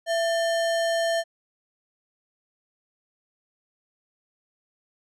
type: tone with sample-and-hold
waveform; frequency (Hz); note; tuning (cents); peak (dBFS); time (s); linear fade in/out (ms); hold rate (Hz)
sine; 668; E5; +23; -21; 0.06-1.24; 50; 2450
effects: low-pass 8000 Hz 12 dB/octave